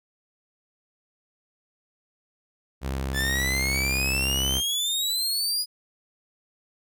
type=tone with vibrato; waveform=sawtooth; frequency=66.8 Hz; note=C2; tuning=36 cents sharp; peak=-23 dBFS; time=2.81-4.62 s; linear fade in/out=50 ms; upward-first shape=sine; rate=9.7 Hz; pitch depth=18 cents each way
type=exponential sweep; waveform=sawtooth; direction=up; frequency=1726 to 4978 Hz; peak=-21 dBFS; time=3.13-5.66 s; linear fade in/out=50 ms
effects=none